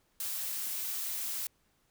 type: noise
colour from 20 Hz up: blue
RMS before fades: -36 dBFS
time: 0.2-1.47 s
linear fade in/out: 2 ms
effects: pink hiss -72 dBFS RMS until 1.9 s